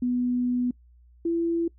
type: tone pair in turn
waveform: sine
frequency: 246.9 / 336.1 Hz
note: B3 / E4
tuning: 0 / +34 cents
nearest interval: perfect fourth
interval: 534 cents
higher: second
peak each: -22 dBFS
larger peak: neither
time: 0.02-0.71 / 1.25-1.68 s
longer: first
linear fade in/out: 5 ms
effects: noise-tail reverb RT60 0.1 s tail -23 dB re dry + added 60 Hz sine -52 dBFS peak until 1.78 s